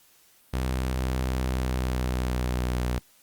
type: tone with pitch glide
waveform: sawtooth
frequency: 64 to 61.57 Hz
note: C2 to B1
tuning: -38 to -5 cents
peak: -21 dBFS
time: 0.53-2.99 s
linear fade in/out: 10 ms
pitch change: -67 cents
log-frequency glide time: 1.41-2.76 s
effects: white hiss -59 dBFS RMS until 3.22 s + Opus 48 kbps